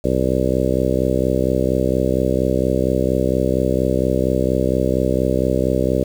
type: harmonic tone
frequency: 64.3 Hz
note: C2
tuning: 30 cents flat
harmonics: 1 / 2 / 3 / 4 / 5 / 6 / 7 / 8 / 9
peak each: -24 / -24 / -24 / -24 / -24 / -24 / -24 / -24 / -24 dBFS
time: 0.04-6.04 s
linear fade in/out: 5 ms
effects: 7-bit